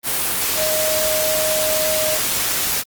sine tone in noise, 622.3 Hz, D#5, in tune, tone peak -20 dBFS, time 0.55-2.19 s, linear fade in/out 50 ms, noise white, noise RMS -20 dBFS, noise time 0.03-2.84 s, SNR -3 dB, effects Opus 32 kbps

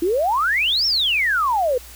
sine exponential two-way sweep, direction up then down, 321.9 to 5588 to 474.2 Hz, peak -16 dBFS, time 0.02-1.78 s, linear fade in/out 5 ms, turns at 0.86 s, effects added 60 Hz sine -42 dBFS peak until 1.95 s + white hiss -42 dBFS RMS until 1.95 s

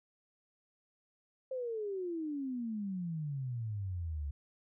sine exponential sweep, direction down, 531 to 69.3 Hz, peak -35 dBFS, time 1.51-4.31 s, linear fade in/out 5 ms, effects none

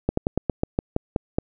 slowing click train, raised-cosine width 2 ms, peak -7 dBFS, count 10, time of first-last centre 0.09-1.385 s, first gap 84 ms, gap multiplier 1.13, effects none

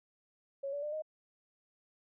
sine tone with pitch steps, 552 / 574.1 / 597.1 / 621 Hz, C#5 / D5 / D5 / D#5, -7 / -39 / +29 / -3 cents, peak -35 dBFS, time 0.63-1.022 s, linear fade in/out 10 ms, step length 98 ms, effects none

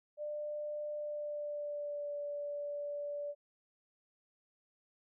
sine tone with pitch glide, 596 to 580.4 Hz, D5 to D5, +25 to -21 cents, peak -37 dBFS, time 0.17-3.35 s, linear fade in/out 50 ms, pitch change -46 cents, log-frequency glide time 0.93-2.15 s, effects none

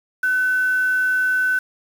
sine tone with quantisation, 1510 Hz, F#6, 35 cents sharp, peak -16 dBFS, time 0.23-1.59 s, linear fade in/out 5 ms, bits 6, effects none

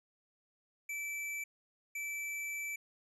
square tone pair in turn, 2319 / 2319 Hz, D7 / D7, -22 / -22 cents, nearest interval unison, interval 0 cents, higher neither, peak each -38 / -38 dBFS, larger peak neither, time 0.89-1.44 / 1.95-2.76 s, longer second, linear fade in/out 5 ms, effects resampled to 32000 Hz

